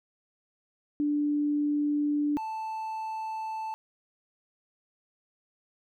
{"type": "tone pair in turn", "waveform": ["sine", "triangle"], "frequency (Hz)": [293.7, 880.1], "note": ["D4", "A5"], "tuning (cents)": [0, 0], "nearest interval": "octave + perfect fifth", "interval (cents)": 1900, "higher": "second", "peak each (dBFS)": [-24, -30], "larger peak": "first", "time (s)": [[1, 2.37], [2.37, 3.74]], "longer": "neither", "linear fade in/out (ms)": 0, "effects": []}